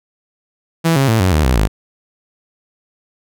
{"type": "tone with pitch steps", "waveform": "sawtooth", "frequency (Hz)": [164.81, 136.21, 112.57, 93.03, 76.89, 63.54, 52.52], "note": ["E3", "C#3", "A2", "F#2", "D#2", "B1", "G#1"], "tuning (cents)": [0, -30, 40, 10, -20, 50, 20], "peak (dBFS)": -7, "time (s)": [0.84, 1.68], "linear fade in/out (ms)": 20, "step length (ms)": 120, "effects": []}